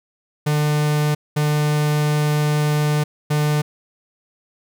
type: tone bursts at uneven times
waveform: 45% pulse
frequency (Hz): 149.6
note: D3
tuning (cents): +32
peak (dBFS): -16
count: 3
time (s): 0.46-1.15 / 1.36-3.04 / 3.3-3.62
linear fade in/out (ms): 10
effects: none